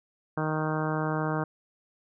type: harmonic tone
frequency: 155.56 Hz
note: D#3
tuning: in tune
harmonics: 1 / 2 / 3 / 4 / 5 / 6 / 7 / 8 / 9 / 10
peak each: -30 / -33 / -35 / -36 / -37 / -38 / -38 / -39 / -40 / -40 dBFS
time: 0.37-1.44 s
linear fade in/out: 5 ms
effects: none